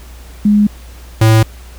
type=tone pair in turn; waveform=sine / square; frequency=207.7 / 110.79 Hz; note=G#3 / A2; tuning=0 / +12 cents; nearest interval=major seventh; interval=1088 cents; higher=first; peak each=-6 dBFS; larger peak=neither; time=0.45-0.67 / 1.21-1.43 s; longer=neither; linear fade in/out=5 ms; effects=added 60 Hz sine -32 dBFS peak until 1.78 s + pink hiss -41 dBFS RMS until 1.78 s